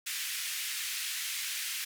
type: band-pass noise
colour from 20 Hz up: pink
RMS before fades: -36 dBFS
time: 0.06-1.85 s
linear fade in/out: 10 ms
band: 1900 to 16000 Hz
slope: 24 dB/octave
effects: none